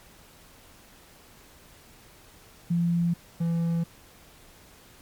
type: tone pair in turn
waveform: sine / triangle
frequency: 171.1 / 167.77 Hz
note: F3 / E3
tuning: -35 / +31 cents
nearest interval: unison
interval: 34 cents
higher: first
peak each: -21 dBFS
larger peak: neither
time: 2.7-3.14 / 3.4-3.84 s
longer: neither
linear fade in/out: 10 ms
effects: pink hiss -53 dBFS RMS until 5.01 s + MP3 96 kbps